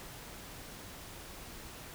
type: silence
effects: pink hiss -48 dBFS RMS until 1.94 s